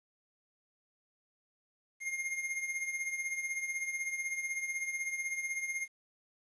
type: tone with tremolo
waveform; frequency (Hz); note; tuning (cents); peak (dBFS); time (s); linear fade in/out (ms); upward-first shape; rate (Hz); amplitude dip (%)
square; 2127; C7; +28; -32; 2-5.88; 50; triangle; 16; 70
effects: resampled to 24000 Hz + 11-bit